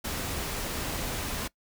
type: noise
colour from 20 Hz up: pink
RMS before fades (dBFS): -33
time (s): 0.04-1.48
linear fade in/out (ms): 10
effects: noise-tail reverb RT60 0.1 s tail -22 dB re dry